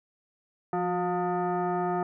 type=tone with frequency modulation; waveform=sine; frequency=174.61 Hz; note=F3; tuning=in tune; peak=-25 dBFS; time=0.73-2.03 s; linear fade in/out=2 ms; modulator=536 Hz; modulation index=1.7; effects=none